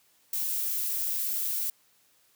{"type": "noise", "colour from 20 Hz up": "violet", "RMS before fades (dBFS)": -30, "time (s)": [0.33, 1.7], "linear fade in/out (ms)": 2, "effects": ["white hiss -65 dBFS RMS until 2.35 s", "high-pass 80 Hz 12 dB/octave"]}